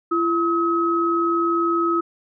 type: tone pair together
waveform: sine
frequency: 338.4 / 1277.6 Hz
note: E4 / D#6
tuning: +45 / +45 cents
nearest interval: octave + major seventh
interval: 2300 cents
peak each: -20 dBFS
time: 0.11-2.01 s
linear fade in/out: 10 ms
effects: none